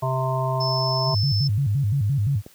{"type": "harmonic tone", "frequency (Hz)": 130.81, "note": "C3", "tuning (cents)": 0, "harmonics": [1, 3, 5, 7, 8], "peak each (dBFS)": [-23, -34, -27, -30, -29], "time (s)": [0.02, 1.15], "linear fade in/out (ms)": 10}
{"type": "tone", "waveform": "sine", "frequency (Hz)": 5274, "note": "E8", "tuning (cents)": 0, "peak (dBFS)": -25, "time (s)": [0.6, 1.48], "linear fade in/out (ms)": 10}
{"type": "tone with vibrato", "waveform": "sine", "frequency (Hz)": 120, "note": "B2", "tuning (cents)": -49, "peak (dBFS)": -18, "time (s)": [1.06, 2.42], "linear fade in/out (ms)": 50, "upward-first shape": "square", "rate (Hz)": 5.8, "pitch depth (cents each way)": 270}
{"type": "click", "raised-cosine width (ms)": 2, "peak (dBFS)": -25, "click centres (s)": 2.464}
{"effects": ["white hiss -53 dBFS RMS until 2.54 s", "high-pass 60 Hz 12 dB/octave"]}